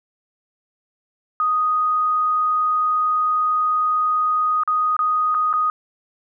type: tone with dropouts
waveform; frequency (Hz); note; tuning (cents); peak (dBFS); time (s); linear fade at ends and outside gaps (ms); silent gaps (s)
sine; 1244.5; D#6; 0; -16; 1.4-5.7; 1; 4.635-4.676 / 4.966-4.991 / 5.344-5.348 / 5.529-5.537
effects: none